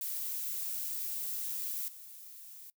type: noise with level steps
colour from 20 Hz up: violet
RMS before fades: -37 / -50 dBFS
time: 0.01-2.7 s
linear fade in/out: 2 ms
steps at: 1.88 s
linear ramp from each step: 2 ms
effects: noise-tail reverb RT60 0.1 s tail -21 dB re dry